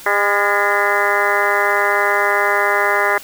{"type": "harmonic tone with a mistuned harmonic", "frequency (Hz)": 202.6, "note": "G#3", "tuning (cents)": -43, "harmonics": [2, 3, 4, 5, 6, 7, 8, 9, 10], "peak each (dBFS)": [-22, -22, -22, -22, -22, -22, -22, -22, -22], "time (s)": [0.06, 3.18], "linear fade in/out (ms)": 2, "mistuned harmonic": 8, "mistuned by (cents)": 53, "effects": ["white hiss -37 dBFS RMS until 3.23 s"]}